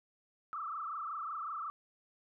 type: tone with frequency modulation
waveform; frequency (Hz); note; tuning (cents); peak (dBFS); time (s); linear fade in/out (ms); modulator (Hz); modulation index
sine; 1244.5; D#6; 0; -37; 0.53-1.7; 0; 25.4; 3.7
effects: none